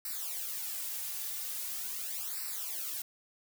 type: noise with flanger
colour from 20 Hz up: blue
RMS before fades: -38 dBFS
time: 0.05-3.02 s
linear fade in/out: 2 ms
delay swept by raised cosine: 0.3 to 3.2 ms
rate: 0.42 Hz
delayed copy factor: -0.95
effects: none